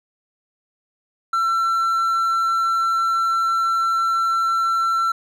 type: tone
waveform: triangle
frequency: 1347 Hz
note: E6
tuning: 37 cents sharp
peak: -15 dBFS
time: 1.33-5.12 s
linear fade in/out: 5 ms
effects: none